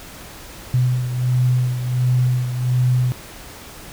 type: beating tone pair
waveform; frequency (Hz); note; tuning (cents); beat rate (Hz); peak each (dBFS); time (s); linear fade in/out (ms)
sine; 125.3 / 126.7; B2 / B2; +25 / +45; 1.4; -16 / -23; 0.74-3.12; 0
effects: pink hiss -38 dBFS RMS until 3.92 s